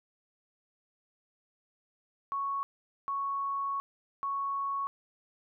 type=tone bursts at uneven times; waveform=sine; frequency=1108.7 Hz; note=C#6; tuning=in tune; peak=-30 dBFS; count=3; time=2.32-2.63 / 3.08-3.8 / 4.23-4.87 s; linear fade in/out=0 ms; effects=none